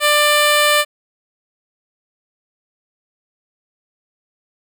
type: tone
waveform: 10% pulse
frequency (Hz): 593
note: D5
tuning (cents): +17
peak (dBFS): -3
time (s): 0-0.85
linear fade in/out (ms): 50
effects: none